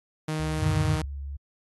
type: tone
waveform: sawtooth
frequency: 155.56 Hz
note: D#3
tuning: in tune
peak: -23 dBFS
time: 0.28-1.02 s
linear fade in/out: 5 ms
type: tone with vibrato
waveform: sine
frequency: 69.9 Hz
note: C#2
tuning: 15 cents sharp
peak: -32 dBFS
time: 0.39-1.37 s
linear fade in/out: 10 ms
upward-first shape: sine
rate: 4.5 Hz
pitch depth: 10 cents each way
type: chord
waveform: sine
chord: Gb augmented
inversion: none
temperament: equal with one note detuned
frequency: 92.5 / 118.92 / 146.83 Hz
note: Gb2 / Bb2 / D3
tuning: 0 / +35 / 0 cents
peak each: -26 / -30 / -27 dBFS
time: 0.59-0.97 s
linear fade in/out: 10 ms
effects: AAC 32 kbps